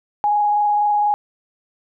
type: tone with frequency modulation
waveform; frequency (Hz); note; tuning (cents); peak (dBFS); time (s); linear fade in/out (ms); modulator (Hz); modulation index
sine; 830.6; G#5; 0; -14; 0.24-1.14; 0; 24.1; 0.43
effects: none